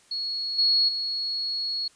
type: tone with level steps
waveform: sine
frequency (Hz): 4337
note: C#8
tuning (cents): -39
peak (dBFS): -27 / -18 / -26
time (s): 0.11-1.88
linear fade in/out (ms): 5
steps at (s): 0.58 / 0.88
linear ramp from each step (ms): 10
effects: white hiss -58 dBFS RMS until 1.95 s + resampled to 22050 Hz